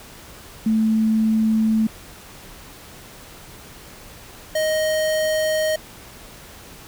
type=tone pair in turn; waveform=sine / square; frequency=220 / 624.1 Hz; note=A3 / D#5; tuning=0 / +5 cents; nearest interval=octave + tritone; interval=1805 cents; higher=second; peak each=-15 / -19 dBFS; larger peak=first; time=0.66-1.87 / 4.55-5.76 s; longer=neither; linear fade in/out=5 ms; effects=pink hiss -42 dBFS RMS until 6.87 s